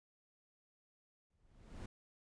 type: noise with exponential growth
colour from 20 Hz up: brown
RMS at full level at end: -42 dBFS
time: 1.3-1.86 s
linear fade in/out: 5 ms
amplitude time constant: 120 ms
effects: resampled to 22050 Hz